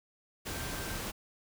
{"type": "tone in noise", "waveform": "sine", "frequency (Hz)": 1568, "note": "G6", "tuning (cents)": 0, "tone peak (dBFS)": -47, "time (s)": [0.47, 0.99], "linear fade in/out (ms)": 20, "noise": "pink", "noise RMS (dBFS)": -38, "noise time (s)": [0.45, 1.12], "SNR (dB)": -12, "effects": []}